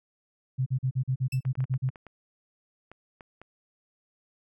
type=tone bursts; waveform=sine; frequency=130 Hz; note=C3; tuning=11 cents flat; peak=-23 dBFS; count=11; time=0.58-1.903 s; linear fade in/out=20 ms; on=83 ms; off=41 ms
type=tone with exponential decay; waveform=sawtooth; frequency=2647 Hz; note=E7; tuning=7 cents sharp; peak=-32 dBFS; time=1.32-1.43 s; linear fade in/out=5 ms; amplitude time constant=22 ms
type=clicks; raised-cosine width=0.5 ms; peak=-31 dBFS; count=11; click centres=1.452 / 1.554 / 1.605 / 1.641 / 1.74 / 1.889 / 1.958 / 2.067 / 2.916 / 3.208 / 3.416 s
effects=none